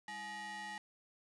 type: ring-modulated tone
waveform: 45% pulse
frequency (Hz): 523.3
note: C5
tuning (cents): 0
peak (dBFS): -40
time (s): 0.08-0.78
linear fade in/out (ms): 2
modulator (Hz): 1370
effects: resampled to 22050 Hz + 11-bit